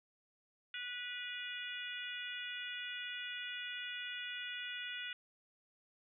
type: harmonic tone with a mistuned harmonic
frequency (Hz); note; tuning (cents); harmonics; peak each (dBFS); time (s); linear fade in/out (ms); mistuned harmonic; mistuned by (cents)
490.6; B4; -12; 3 / 4 / 5 / 6 / 7; -46 / -48 / -48 / -46 / -49; 0.74-5.13; 2; 6; -36
effects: none